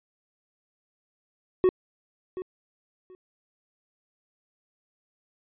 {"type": "tone with echo", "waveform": "triangle", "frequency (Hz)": 370, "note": "F#4", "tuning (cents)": 0, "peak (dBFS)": -14, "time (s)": [1.64, 1.69], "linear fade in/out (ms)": 0, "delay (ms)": 730, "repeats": 2, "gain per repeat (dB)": -15, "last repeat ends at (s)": 3.15, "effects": ["resampled to 8000 Hz"]}